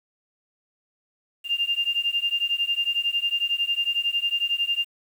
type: beating tone pair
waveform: sine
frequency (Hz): 2794 / 2805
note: F7 / F7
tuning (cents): 0 / +7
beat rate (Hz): 11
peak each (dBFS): -25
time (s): 1.44-4.86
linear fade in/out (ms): 50
effects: 8-bit